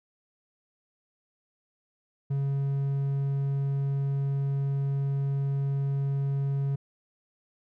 triangle tone, 138.59 Hz, C#3, in tune, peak -23 dBFS, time 2.3-6.76 s, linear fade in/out 10 ms, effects none

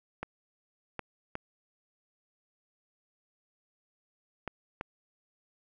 clicks, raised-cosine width 0.5 ms, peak -20 dBFS, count 5, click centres 0.23 / 0.993 / 1.354 / 4.477 / 4.811 s, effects none

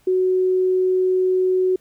sine tone, 370.8 Hz, F#4, 4 cents sharp, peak -15 dBFS, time 0.07-1.76 s, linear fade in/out 5 ms, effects pink hiss -59 dBFS RMS until 1.8 s

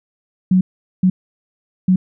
sine tone bursts at uneven times, 185 Hz, F#3, in tune, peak -9 dBFS, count 3, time 0.51-0.61 / 1.03-1.1 / 1.88-1.96 s, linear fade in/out 5 ms, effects none

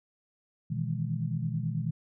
sine chord, E major seventh, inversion second, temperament equal with one note detuned, 121.35 / 155.56 / 164.81 / 207.7 Hz, B2 / D#3 / E3 / G#3, -30 / 0 / 0 / 0 cents, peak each -33 / -33 / -34 / -39 dBFS, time 0.7-1.91 s, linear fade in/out 10 ms, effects none

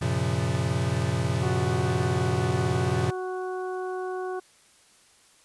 square chord, Gb major seventh, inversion none, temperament equal with one note detuned, 92.5 / 116.54 / 135.04 / 174.61 Hz, Gb2 / Bb2 / Db3 / F3, 0 / 0 / -45 / 0 cents, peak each -31 / -29 / -29 / -33 dBFS, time 0.01-3.11 s, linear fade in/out 10 ms
harmonic tone, 370 Hz, F#4, in tune, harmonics 1 / 2 / 3 / 4, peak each -30 / -36 / -40 / -42 dBFS, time 1.42-4.4 s, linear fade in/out 10 ms
effects white hiss -58 dBFS RMS until 5.44 s + resampled to 24000 Hz

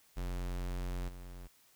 square tone with level steps, 44.73 Hz, F1, 42 cents sharp, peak -36 / -46 dBFS, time 0.16-1.48 s, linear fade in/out 20 ms, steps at 1.08 s, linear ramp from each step 10 ms, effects white hiss -66 dBFS RMS until 1.75 s

